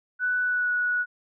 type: tone with pitch glide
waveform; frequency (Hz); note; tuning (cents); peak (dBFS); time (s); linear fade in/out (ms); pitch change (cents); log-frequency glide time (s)
sine; 1488 to 1466.7; F#6 to F#6; +9 to -16; -22; 0.19-1.06; 50; -25; 0.42-0.71
effects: none